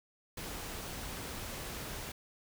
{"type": "noise", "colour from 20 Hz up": "pink", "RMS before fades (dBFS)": -42, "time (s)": [0.37, 2.12], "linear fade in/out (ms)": 5, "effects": []}